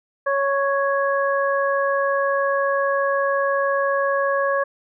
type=harmonic tone; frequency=554.4 Hz; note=C#5; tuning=in tune; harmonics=1 / 2 / 3; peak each=-20 / -23 / -25 dBFS; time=0.26-4.64 s; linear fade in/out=10 ms; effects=none